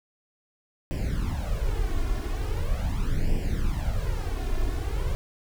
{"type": "noise with flanger", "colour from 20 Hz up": "brown", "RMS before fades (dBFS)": -26, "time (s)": [0.91, 5.15], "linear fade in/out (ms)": 0, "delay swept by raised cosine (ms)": [0.38, 2.88], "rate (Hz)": 0.41, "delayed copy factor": 0.8, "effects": []}